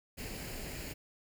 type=noise with comb filter; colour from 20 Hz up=pink; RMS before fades=-42 dBFS; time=0.17-0.94 s; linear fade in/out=20 ms; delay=0.42 ms; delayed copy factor=+0.55; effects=none